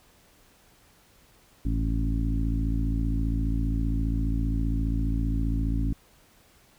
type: harmonic tone with a mistuned harmonic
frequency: 55 Hz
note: A1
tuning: in tune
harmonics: 1 / 2 / 3 / 4 / 5 / 6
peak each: -25 / -31 / -35 / -36 / -32 / -44 dBFS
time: 1.65-5.93 s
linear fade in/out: 5 ms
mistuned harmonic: 1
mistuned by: -120 cents
effects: pink hiss -59 dBFS RMS until 6.78 s